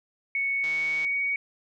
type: tone with pitch glide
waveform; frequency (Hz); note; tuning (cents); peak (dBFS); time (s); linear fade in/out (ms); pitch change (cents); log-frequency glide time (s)
sine; 2217 to 2244; C#7 to C#7; 0 to +21; -24; 0.35-1.36; 2; +21; 0.52-1.18
type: click train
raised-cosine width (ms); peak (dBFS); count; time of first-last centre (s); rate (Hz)
0.2; -25; 65; 0.64-1.048; 157
effects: none